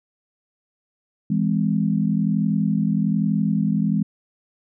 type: chord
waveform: sine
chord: E augmented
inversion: none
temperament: just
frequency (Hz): 164.81 / 206 / 257.5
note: E3 / G#3 / B#3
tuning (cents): 0 / -14 / -28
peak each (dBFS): -22 / -20 / -26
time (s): 1.3-4.03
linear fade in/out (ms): 5
effects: none